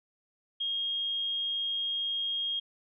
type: tone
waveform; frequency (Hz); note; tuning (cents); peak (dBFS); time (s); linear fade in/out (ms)
sine; 3249; G#7; -39; -29; 0.6-2.6; 10
effects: none